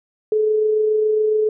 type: tone with amplitude modulation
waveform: sine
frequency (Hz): 430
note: A4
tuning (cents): -40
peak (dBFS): -13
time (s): 0.32-1.49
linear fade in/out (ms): 2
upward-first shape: sine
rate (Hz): 27.2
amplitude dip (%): 30
effects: none